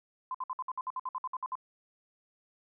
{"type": "tone bursts", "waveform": "sine", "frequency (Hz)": 1026, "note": "C6", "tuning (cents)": -34, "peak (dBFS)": -32, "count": 14, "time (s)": [0.31, 1.554], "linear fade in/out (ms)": 2, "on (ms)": 35, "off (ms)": 58, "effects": []}